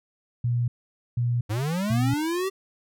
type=tone bursts; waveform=sine; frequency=120.4 Hz; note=B2; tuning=44 cents flat; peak=-21 dBFS; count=3; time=0.44-2.14 s; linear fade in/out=5 ms; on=240 ms; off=490 ms
type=linear sweep; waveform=square; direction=up; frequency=98.5 to 392.3 Hz; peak=-25 dBFS; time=1.49-2.5 s; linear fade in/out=20 ms
effects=none